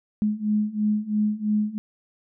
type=beating tone pair; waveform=sine; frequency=209.6 / 212.6 Hz; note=G#3 / G#3; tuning=+16 / +41 cents; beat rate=3 Hz; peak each=-25 / -23 dBFS; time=0.22-1.78 s; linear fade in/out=0 ms; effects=none